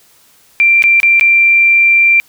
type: tone with dropouts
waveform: sine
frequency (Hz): 2362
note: D7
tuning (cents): +9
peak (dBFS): -5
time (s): 0.6-2.2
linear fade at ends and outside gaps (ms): 0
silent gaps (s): 0.823-0.839 / 1.001-1.031 / 1.197-1.21
effects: white hiss -48 dBFS RMS until 2.28 s